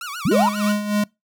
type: tone with vibrato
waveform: sawtooth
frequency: 1278 Hz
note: D#6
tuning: 46 cents sharp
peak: -25 dBFS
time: 0.01-0.72 s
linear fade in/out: 2 ms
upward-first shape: sine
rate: 7.5 Hz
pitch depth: 240 cents each way
type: linear sweep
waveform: sine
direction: up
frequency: 125.6 to 1032 Hz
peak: -15 dBFS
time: 0.25-0.49 s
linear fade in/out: 5 ms
type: tone with tremolo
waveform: square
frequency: 207.7 Hz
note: G#3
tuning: in tune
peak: -17 dBFS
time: 0.31-1.04 s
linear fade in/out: 5 ms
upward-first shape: sine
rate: 3.3 Hz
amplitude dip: 65%
effects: noise-tail reverb RT60 0.2 s tail -24 dB re dry